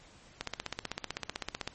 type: click train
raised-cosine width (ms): 0.2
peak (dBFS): -16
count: 21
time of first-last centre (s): 0.41-1.676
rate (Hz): 15.8
effects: pink hiss -57 dBFS RMS until 1.74 s + MP3 32 kbps